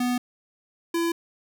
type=tone pair in turn; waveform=square; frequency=246.9 / 336.7 Hz; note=B3 / E4; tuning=0 / +37 cents; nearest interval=perfect fourth; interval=537 cents; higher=second; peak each=-23 / -23 dBFS; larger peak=neither; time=0-0.18 / 0.94-1.12 s; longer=neither; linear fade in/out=5 ms; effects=none